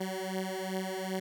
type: beating tone pair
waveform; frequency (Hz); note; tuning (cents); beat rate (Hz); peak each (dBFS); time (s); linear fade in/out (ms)
15% pulse; 187.4 / 190; F#3 / F#3; +22 / +46; 2.6; -30; 0-1.2; 10
effects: none

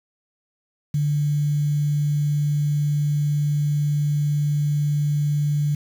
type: tone with quantisation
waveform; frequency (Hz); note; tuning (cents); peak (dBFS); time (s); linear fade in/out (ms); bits
sine; 147; D3; +2; -18; 0.94-5.75; 5; 7
effects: none

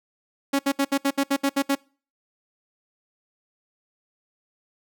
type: tone bursts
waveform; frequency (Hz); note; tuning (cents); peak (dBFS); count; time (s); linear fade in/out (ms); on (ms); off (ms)
sawtooth; 277.2; C#4; 0; -15; 10; 0.53-1.753; 10; 62; 67
effects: noise-tail reverb RT60 0.4 s tail -25 dB re dry

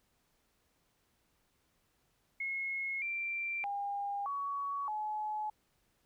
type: tone with pitch steps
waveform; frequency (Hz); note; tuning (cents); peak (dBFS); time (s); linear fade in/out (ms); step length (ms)
sine; 2169 / 2357 / 806 / 1124 / 852; C#7 / D7 / G5 / C#6 / G#5; -38 / +6 / +48 / +24 / +44; -34; 2.4-5.5; 5; 620
effects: pink hiss -75 dBFS RMS until 6.05 s

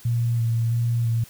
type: tone with vibrato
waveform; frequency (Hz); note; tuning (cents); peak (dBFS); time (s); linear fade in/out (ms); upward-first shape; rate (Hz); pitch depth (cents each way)
sine; 116.54; A#2; 0; -19; 0.05-1.24; 5; square; 1.5; 20
effects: white hiss -48 dBFS RMS until 1.29 s

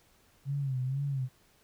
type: tone with vibrato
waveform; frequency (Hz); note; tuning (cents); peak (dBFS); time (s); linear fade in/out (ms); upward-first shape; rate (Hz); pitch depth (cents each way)
sine; 134.5; C3; +48; -29; 0.45-1.29; 50; sine; 2.1; 97
effects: pink hiss -65 dBFS RMS until 1.63 s

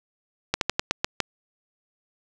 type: slowing click train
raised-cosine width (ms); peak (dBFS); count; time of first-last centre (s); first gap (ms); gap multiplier
0.2; -4; 7; 0.54-1.203; 72; 1.17
effects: none

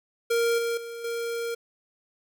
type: tone with level steps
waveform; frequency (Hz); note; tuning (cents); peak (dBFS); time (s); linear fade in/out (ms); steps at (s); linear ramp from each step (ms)
square; 466.2; A#4; 0; -22 / -26 / -36 / -29; 0.3-1.55; 10; 0.58 / 0.77 / 1.04; 5
effects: 10-bit

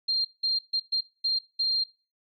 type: tone bursts at uneven times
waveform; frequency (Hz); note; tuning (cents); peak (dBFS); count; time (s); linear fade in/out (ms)
sine; 4191; C8; +2; -22; 6; 0.08-0.25 / 0.43-0.59 / 0.73-0.8 / 0.92-1.01 / 1.24-1.39 / 1.59-1.84; 10
effects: noise-tail reverb RT60 0.3 s tail -17 dB re dry + MP3 64 kbps

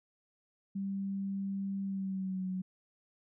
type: tone with pitch glide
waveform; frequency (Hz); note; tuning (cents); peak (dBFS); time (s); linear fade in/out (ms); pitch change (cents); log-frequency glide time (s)
sine; 196 to 185.86; G3 to F#3; 0 to +8; -33; 0.75-2.62; 10; -92; 1.83-2.47
effects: none

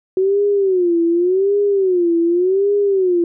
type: tone with vibrato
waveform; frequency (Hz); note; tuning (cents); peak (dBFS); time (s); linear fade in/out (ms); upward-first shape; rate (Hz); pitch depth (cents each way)
sine; 370; F#4; 0; -12; 0.17-3.24; 2; sine; 0.87; 170
effects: none

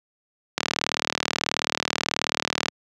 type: click train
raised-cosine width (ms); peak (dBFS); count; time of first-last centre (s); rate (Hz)
0.2; -3; 82; 0.58-2.684; 38.5
effects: high-pass 150 Hz 12 dB/octave

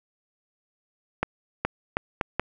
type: accelerating click train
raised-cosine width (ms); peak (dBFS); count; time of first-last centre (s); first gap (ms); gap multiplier
0.5; -8; 5; 1.23-2.396; 420; 0.76
effects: none

